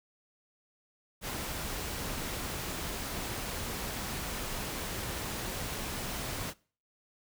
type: noise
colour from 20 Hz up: pink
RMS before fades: -37 dBFS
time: 1.21-6.54 s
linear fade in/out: 50 ms
effects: noise-tail reverb RT60 0.4 s tail -22 dB re dry